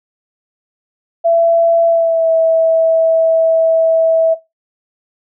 sine tone with pitch glide, 670 to 651.7 Hz, E5 to E5, +28 to -20 cents, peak -8 dBFS, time 1.24-4.35 s, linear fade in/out 20 ms, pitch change -48 cents, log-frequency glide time 1.87-2.31 s, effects noise-tail reverb RT60 0.2 s tail -17 dB re dry

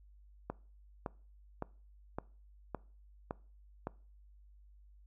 click train, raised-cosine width 1 ms, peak -23 dBFS, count 7, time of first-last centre 0.5-3.871 s, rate 1.78 Hz, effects noise-tail reverb RT60 0.4 s tail -22 dB re dry + added 50 Hz sine -57 dBFS peak until 5.06 s

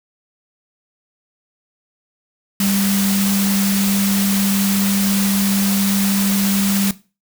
sine tone in noise, 197.6 Hz, G3, 14 cents sharp, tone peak -16 dBFS, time 2.6-6.91 s, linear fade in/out 2 ms, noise white, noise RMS -22 dBFS, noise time 2.6-6.91 s, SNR +3 dB, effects noise-tail reverb RT60 0.3 s tail -17 dB re dry

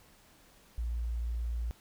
sine tone, 58.27 Hz, A#1, in tune, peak -31 dBFS, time 0.78-1.71 s, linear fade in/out 0 ms, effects pink hiss -61 dBFS RMS until 1.8 s

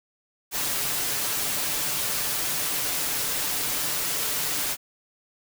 white noise with comb filter, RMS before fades -27 dBFS, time 0.51-4.77 s, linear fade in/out 50 ms, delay 6.8 ms, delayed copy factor +0.5, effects none

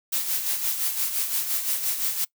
blue noise with tremolo, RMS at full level -24 dBFS, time 0.12-2.25 s, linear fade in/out 10 ms, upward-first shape sine, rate 5.8 Hz, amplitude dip 55%, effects noise-tail reverb RT60 0.1 s tail -23 dB re dry

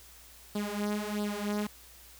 sawtooth tone with flanger, 207.7 Hz, G#3, in tune, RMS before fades -33 dBFS, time 0.55-1.67 s, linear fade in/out 5 ms, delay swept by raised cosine 0.22 to 5.02 ms, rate 1.5 Hz, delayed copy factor +0.8, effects added 60 Hz sine -58 dBFS peak until 2.19 s + white hiss -54 dBFS RMS until 2.19 s

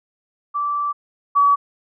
sine tone pair in turn, 1164 / 1139.4 Hz, D6 / C#6, -16 / +47 cents, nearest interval unison, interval 37 cents, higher first, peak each -19 / -11 dBFS, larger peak second, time 0.54-0.93 / 1.35-1.56 s, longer first, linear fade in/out 20 ms, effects none

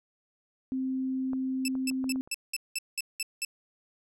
sine tone, 261.6 Hz, C4, in tune, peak -28 dBFS, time 0.72-2.21 s, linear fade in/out 0 ms
clicks, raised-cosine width 1 ms, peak -28 / -32 / -38 / -28 / -38 / -32 / -37 dBFS, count 7, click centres 1.333 / 1.753 / 1.913 / 2.042 / 2.1 / 2.159 / 2.275 s
15% pulse tone bursts, 2637 Hz, E7, in tune, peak -22 dBFS, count 9, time 1.65-3.449 s, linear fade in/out 2 ms, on 31 ms, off 190 ms
effects none

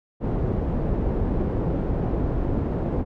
pink low-pass noise, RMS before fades -24 dBFS, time 0.2-3.05 s, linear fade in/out 50 ms, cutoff 490 Hz, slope 12 dB/octave, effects none

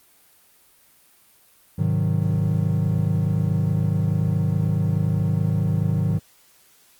triangle chord, Ab dominant seventh, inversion none, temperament equal, 103.83 / 130.81 / 155.56 / 185 Hz, Ab2 / C3 / Eb3 / Gb3, 0 / 0 / 0 / 0 cents, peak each -21 / -26 / -20 / -25 dBFS, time 1.78-6.19 s, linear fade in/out 10 ms, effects white hiss -56 dBFS RMS until 6.99 s + Opus 32 kbps

